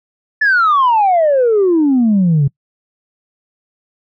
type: exponential sweep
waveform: sine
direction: down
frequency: 1760 to 134.6 Hz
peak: -7 dBFS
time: 0.41-2.48 s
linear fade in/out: 10 ms
effects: noise-tail reverb RT60 0.1 s tail -25 dB re dry + tanh soft clip ceiling -6 dBFS